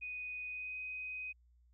sine tone with pitch glide, 2489 to 2509 Hz, D#7 to D#7, 0 to +14 cents, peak -40 dBFS, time 0.01-1.33 s, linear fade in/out 20 ms, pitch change +14 cents, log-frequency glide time 0.47-0.77 s, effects added 60 Hz sine -64 dBFS peak until 1.73 s

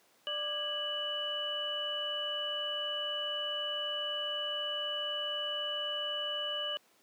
harmonic tone with a mistuned harmonic, 592 Hz, D5, 14 cents sharp, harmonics 1 / 2 / 3 / 5, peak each -40 / -44 / -45 / -34 dBFS, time 0.27-6.77 s, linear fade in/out 0 ms, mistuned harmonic 3, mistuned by -130 cents, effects pink hiss -66 dBFS RMS until 7.02 s + high-pass 300 Hz 12 dB/octave

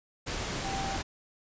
sine tone in noise, 780 Hz, G5, 9 cents flat, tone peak -34 dBFS, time 0.63-0.98 s, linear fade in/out 20 ms, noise pink, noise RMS -34 dBFS, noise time 0.26-1.03 s, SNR -3 dB, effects resampled to 16000 Hz

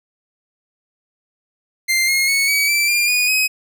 sawtooth tone with pitch steps, 2093 / 2151 / 2210 / 2271 / 2333 / 2397 / 2463 / 2531 Hz, C7 / C7 / C#7 / C#7 / D7 / D7 / D#7 / D#7, 0 / +47 / -6 / +41 / -12 / +35 / -18 / +29 cents, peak -11 dBFS, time 1.88-3.48 s, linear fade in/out 20 ms, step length 200 ms, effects none

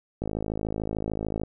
click train, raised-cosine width 2 ms, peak -16 dBFS, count 66, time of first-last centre 0.22-1.435 s, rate 53.5 Hz, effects none

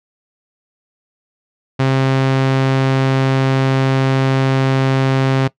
sawtooth tone, 133.4 Hz, C3, 34 cents sharp, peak -8 dBFS, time 1.79-5.48 s, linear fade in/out 10 ms, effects noise-tail reverb RT60 0.1 s tail -19 dB re dry + low-pass 4000 Hz 12 dB/octave

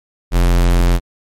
square tone, 43.64 Hz, F1, 1 cent flat, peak -10 dBFS, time 0.31-1 s, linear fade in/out 50 ms, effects MP3 64 kbps

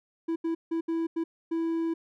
triangle tone bursts at uneven times, 329.6 Hz, E4, in tune, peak -24 dBFS, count 6, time 0.28-0.36 / 0.44-0.55 / 0.71-0.81 / 0.88-1.07 / 1.16-1.24 / 1.51-1.94 s, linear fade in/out 10 ms, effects none

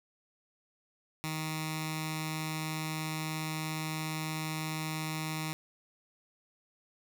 10% pulse tone with notch filter, 156.9 Hz, D#3, 15 cents sharp, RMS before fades -36 dBFS, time 1.24-5.53 s, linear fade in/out 0 ms, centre 530 Hz, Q 0.51, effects none

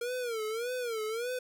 square tone with vibrato, 466.2 Hz, A#4, in tune, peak -33 dBFS, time 0.01-1.39 s, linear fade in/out 5 ms, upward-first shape sine, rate 1.7 Hz, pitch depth 140 cents each way, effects none

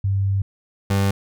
sine / 30% pulse tone pair in turn, 98 / 98.62 Hz, G2 / G2, 0 / +11 cents, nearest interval unison, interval 11 cents, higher second, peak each -17 / -14 dBFS, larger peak second, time 0.04-0.42 / 0.9-1.11 s, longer first, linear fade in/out 5 ms, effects none

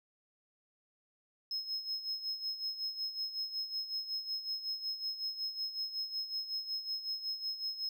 triangle tone with tremolo, 5160 Hz, E8, 38 cents flat, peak -32 dBFS, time 1.51-7.89 s, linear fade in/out 2 ms, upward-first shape sine, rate 5.4 Hz, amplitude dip 70%, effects none

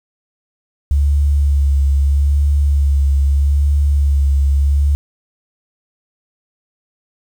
sine tone with vibrato, 70.7 Hz, C#2, 35 cents sharp, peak -10 dBFS, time 0.91-4.95 s, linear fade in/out 0 ms, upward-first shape sine, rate 0.79 Hz, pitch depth 30 cents each way, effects 7-bit

